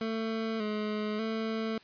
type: tone with pitch steps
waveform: 25% pulse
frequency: 223.2 / 212.2 / 222.1 Hz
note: A3 / G#3 / A3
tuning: +25 / +38 / +16 cents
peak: -27 dBFS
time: 0.01-1.78 s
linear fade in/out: 2 ms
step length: 590 ms
effects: white hiss -57 dBFS RMS until 1.83 s + resampled to 11025 Hz